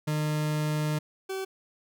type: tone pair in turn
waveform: 40% pulse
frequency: 152 / 383 Hz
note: D#3 / G4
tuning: -40 / -40 cents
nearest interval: octave + major third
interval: 1600 cents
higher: second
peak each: -25 / -30 dBFS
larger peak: first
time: 0.07-0.99 / 1.29-1.45 s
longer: first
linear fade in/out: 10 ms
effects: none